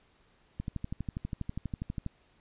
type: click train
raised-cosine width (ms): 5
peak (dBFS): -22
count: 19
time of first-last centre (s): 0.6-2.063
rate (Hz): 12.3
effects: pink hiss -66 dBFS RMS until 2.4 s + resampled to 8000 Hz